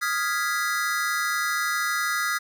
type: chord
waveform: square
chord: F half-diminished seventh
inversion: third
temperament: equal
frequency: 1244.5 / 1396.9 / 1661.2 / 1975.5 Hz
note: Eb6 / F6 / Ab6 / Cb7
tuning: 0 / 0 / 0 / 0 cents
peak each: -30 dBFS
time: 0.01-2.39 s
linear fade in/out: 20 ms
effects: none